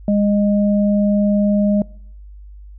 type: tone pair together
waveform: sine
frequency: 204.5 / 617 Hz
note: G#3 / D#5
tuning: -26 / -15 cents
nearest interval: octave + perfect fifth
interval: 1911 cents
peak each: -13 / -20 dBFS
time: 0.08-1.82 s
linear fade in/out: 2 ms
effects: noise-tail reverb RT60 0.7 s tail -25 dB re dry + added 50 Hz sine -35 dBFS peak until 2.78 s